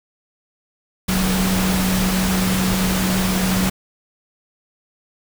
sine tone in noise, 187.1 Hz, F#3, 20 cents sharp, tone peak -18 dBFS, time 1.08-3.7 s, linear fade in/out 10 ms, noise pink, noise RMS -22 dBFS, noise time 1.08-3.7 s, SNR +1 dB, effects none

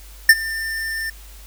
square tone with ADSR envelope, 1795 Hz, A6, 34 cents sharp, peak -4 dBFS, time 0.29-1.1 s, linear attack 4 ms, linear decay 46 ms, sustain -20 dB, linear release 5 ms, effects added 50 Hz sine -39 dBFS peak until 1.46 s + white hiss -46 dBFS RMS until 1.46 s

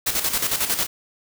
white noise with tremolo, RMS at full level -21 dBFS, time 0.06-0.87 s, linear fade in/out 10 ms, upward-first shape square, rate 11 Hz, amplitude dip 60%, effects none

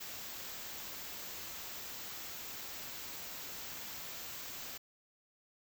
white band-stop noise, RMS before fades -45 dBFS, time 0-4.78 s, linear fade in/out 10 ms, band 8000 to 12000 Hz, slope 96 dB/octave, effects none

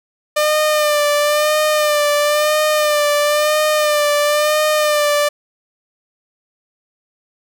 sawtooth tone with vibrato, 599 Hz, D5, 34 cents sharp, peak -9 dBFS, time 0.36-5.29 s, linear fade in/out 10 ms, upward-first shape sine, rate 0.99 Hz, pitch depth 38 cents each way, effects none

